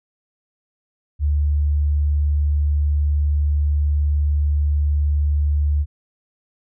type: tone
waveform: sine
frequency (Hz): 73.42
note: D2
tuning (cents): 0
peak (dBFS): -15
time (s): 1.19-5.86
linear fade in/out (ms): 50
effects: none